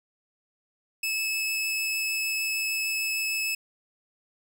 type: tone with vibrato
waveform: sawtooth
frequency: 2601 Hz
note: E7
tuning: 24 cents flat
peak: -23 dBFS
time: 1.03-3.55 s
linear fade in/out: 5 ms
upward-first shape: triangle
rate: 6.6 Hz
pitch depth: 8 cents each way
effects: 9-bit